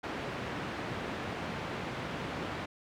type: band-pass noise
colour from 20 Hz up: pink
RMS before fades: -38 dBFS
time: 0.03-2.66 s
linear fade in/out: 10 ms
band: 110 to 2500 Hz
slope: 12 dB/octave
effects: none